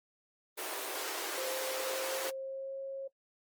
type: high-pass noise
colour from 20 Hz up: pink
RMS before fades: -38 dBFS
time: 0.57-2.31 s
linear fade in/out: 20 ms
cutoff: 340 Hz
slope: 48 dB/octave
type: tone with pitch glide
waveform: sine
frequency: 523.3 to 541.8 Hz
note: C5 to C#5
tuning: 0 to -40 cents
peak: -37 dBFS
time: 1.37-3.08 s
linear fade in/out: 10 ms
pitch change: +60 cents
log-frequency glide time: 1.81-2.8 s
effects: noise-tail reverb RT60 0.1 s tail -23 dB re dry + Opus 24 kbps